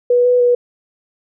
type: tone with pitch steps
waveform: sine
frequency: 488.6 / 494.1 / 487.1 Hz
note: B4 / B4 / B4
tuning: -19 / +1 / -24 cents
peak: -9 dBFS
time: 0.1-0.55 s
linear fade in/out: 5 ms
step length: 150 ms
effects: none